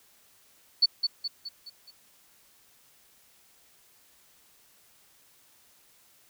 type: tone with echo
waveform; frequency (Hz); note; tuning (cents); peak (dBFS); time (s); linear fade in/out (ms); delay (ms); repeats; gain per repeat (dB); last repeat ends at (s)
sine; 4456; C#8; +8; -16; 0.82-0.86; 10; 210; 5; -6; 1.91
effects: white hiss -61 dBFS RMS until 6.29 s